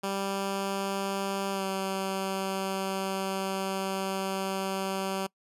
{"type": "tone with pitch glide", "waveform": "10% pulse", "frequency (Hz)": [196, 192.41], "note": ["G3", "G3"], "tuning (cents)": [0, -32], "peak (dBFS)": -21, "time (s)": [0.03, 5.27], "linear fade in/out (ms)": 10, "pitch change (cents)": -32, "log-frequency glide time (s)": [1.52, 1.64], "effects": ["noise-tail reverb RT60 0.1 s tail -24 dB re dry", "resampled to 32000 Hz"]}